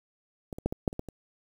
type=clicks; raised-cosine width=2 ms; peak=-23 / -25 / -13 / -19 / -10 / -27 / -19 / -27 dBFS; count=8; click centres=0.528 / 0.585 / 0.66 / 0.725 / 0.878 / 0.929 / 0.994 / 1.087 s; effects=8-bit